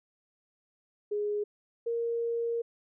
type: tone pair in turn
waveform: sine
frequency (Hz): 415.3 / 466.2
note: G#4 / A#4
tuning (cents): 0 / 0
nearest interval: major second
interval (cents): 200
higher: second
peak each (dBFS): -28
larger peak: neither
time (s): 1.11-1.44 / 1.86-2.62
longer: second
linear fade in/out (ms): 10
effects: none